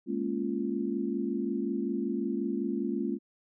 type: chord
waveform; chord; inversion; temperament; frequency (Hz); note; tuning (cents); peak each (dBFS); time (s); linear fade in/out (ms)
sine; Bb minor seventh; third; equal with one note detuned; 207.7 / 233.1 / 277.2 / 346.4; Ab3 / Bb3 / Db4 / F4; 0 / 0 / 0 / -14; -34; 0.06-3.19; 50
effects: none